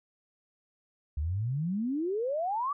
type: exponential sweep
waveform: sine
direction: up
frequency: 69.3 to 1185 Hz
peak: -28 dBFS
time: 1.17-2.73 s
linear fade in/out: 5 ms
effects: none